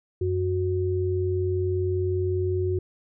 sine tone pair together, 92.5 / 367.3 Hz, F#2 / F#4, 0 / -13 cents, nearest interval 2 octaves, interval 2387 cents, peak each -25 dBFS, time 0.21-2.79 s, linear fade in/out 5 ms, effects none

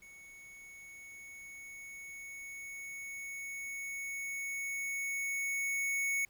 square tone with level ramp, 2217 Hz, C#7, in tune, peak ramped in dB -53 to -31 dBFS, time 0.02-6.25 s, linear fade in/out 2 ms, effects pink hiss -68 dBFS RMS until 6.29 s

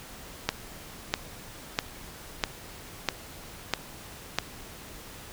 click train, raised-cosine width 0.2 ms, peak -6 dBFS, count 7, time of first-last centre 0.49-4.386 s, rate 1.54 Hz, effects pink hiss -45 dBFS RMS until 5.32 s

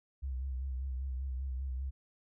sine tone with vibrato, 65.41 Hz, C2, in tune, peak -34 dBFS, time 0.22-1.91 s, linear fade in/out 20 ms, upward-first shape sine, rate 5.1 Hz, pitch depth 64 cents each way, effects none

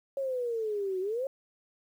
sine exponential two-way sweep, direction down then up, 554.4 to 366.1 to 554.4 Hz, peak -29 dBFS, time 0.17-1.27 s, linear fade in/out 2 ms, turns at 1 s, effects 10-bit

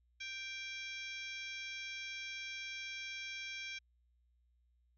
harmonic tone with a mistuned harmonic, 784 Hz, G5, in tune, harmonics 2 / 3 / 4 / 5 / 6 / 7 / 8, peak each -52 / -44 / -50 / -54 / -61 / -53 / -57 dBFS, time 0.2-3.79 s, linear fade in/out 10 ms, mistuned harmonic 4, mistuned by +69 cents, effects added 60 Hz sine -70 dBFS peak until 4.97 s

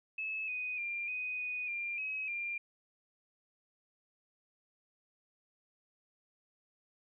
sine tone with pitch steps, 2598 / 2494 / 2389 / 2496 / 2482 / 2390 / 2551 / 2390 Hz, E7 / D#7 / D7 / D#7 / D#7 / D7 / D#7 / D7, -26 / +3 / +29 / +5 / -5 / +30 / +43 / +30 cents, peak -35 dBFS, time 0.18-2.58 s, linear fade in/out 5 ms, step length 300 ms, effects none

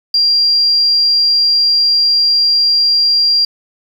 triangle tone, 4764 Hz, D8, 24 cents sharp, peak -5 dBFS, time 0.14-3.45 s, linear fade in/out 5 ms, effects tanh soft clip ceiling -7 dBFS + 7-bit

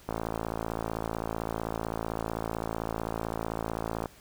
click train, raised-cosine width 1 ms, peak -17 dBFS, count 222, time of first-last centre 0.09-4.058 s, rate 55.7 Hz, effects pink hiss -55 dBFS RMS until 4.2 s

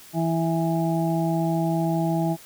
harmonic tone, 164.81 Hz, E3, in tune, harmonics 1 / 2 / 4 / 5, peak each -23 / -26 / -29 / -30 dBFS, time 0.13-2.37 s, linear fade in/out 50 ms, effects white hiss -47 dBFS RMS until 2.45 s

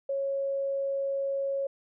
sine tone, 550 Hz, C#5, 14 cents flat, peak -27 dBFS, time 0.09-1.67 s, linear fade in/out 5 ms, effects none

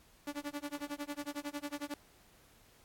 sawtooth tone with tremolo, 290 Hz, D4, 22 cents flat, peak -32 dBFS, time 0.27-1.94 s, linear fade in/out 2 ms, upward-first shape sine, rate 11 Hz, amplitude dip 100%, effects pink hiss -64 dBFS RMS until 2.84 s + AAC 64 kbps

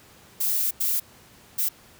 violet noise bursts at uneven times, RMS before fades -24 dBFS, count 3, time 0.4-0.71 / 0.8-1 / 1.58-1.69 s, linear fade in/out 10 ms, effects pink hiss -52 dBFS RMS until 1.99 s + high-pass 60 Hz 12 dB/octave

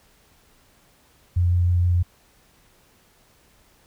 sine tone with vibrato, 88.1 Hz, F2, 16 cents sharp, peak -16 dBFS, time 1.36-2.03 s, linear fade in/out 10 ms, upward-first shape sine, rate 6.4 Hz, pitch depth 10 cents each way, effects pink hiss -58 dBFS RMS until 3.86 s

